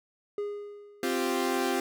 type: tone with exponential decay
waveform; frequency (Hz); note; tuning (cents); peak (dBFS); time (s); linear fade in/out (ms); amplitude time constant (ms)
triangle; 411; G#4; -18; -26; 0.38-1.4; 2; 220
type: chord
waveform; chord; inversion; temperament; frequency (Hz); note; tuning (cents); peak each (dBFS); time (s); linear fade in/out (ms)
sawtooth; C suspended fourth; none; equal; 261.6 / 349.2 / 392; C4 / F4 / G4; 0 / 0 / 0; -27; 1.03-1.8; 2
effects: none